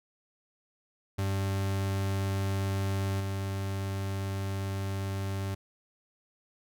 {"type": "tone with level steps", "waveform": "40% pulse", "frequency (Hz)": 97.5, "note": "G2", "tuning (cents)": -9, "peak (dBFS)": [-27, -30], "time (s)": [1.18, 5.55], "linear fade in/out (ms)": 10, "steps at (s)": 3.2, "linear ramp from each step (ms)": 5, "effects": []}